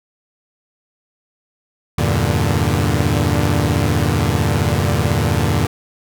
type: chord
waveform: sawtooth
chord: E half-diminished seventh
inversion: none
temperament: equal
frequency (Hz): 82.41 / 98 / 116.54 / 146.83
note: E2 / G2 / Bb2 / D3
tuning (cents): 0 / 0 / 0 / 0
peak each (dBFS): -16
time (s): 1.98-5.67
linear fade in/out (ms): 5
effects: none